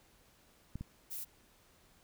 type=clicks; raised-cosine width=5 ms; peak=-28 / -29 dBFS; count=2; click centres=0.756 / 0.81 s
type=noise; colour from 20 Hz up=violet; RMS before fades=-42 dBFS; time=1.1-1.25 s; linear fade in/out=20 ms
effects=pink hiss -66 dBFS RMS until 2.03 s